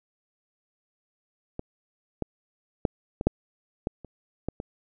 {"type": "clicks", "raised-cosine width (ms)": 2, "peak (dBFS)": [-19, -14, -8, -16, -6, -13, -28, -15, -20], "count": 9, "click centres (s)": [1.594, 2.223, 2.852, 3.211, 3.27, 3.871, 4.047, 4.486, 4.601], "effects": []}